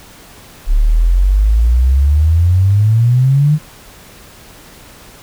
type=exponential sweep; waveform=sine; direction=up; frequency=34.65 to 155.56 Hz; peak=-7 dBFS; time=0.66-3.59 s; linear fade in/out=50 ms; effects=pink hiss -39 dBFS RMS until 5.22 s